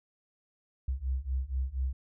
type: beating tone pair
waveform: sine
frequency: 63.3 / 67.5 Hz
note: B1 / C#2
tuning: +43 / -45 cents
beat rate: 4.2 Hz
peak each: -33 / -32 dBFS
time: 0.88-1.93 s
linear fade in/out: 5 ms
effects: none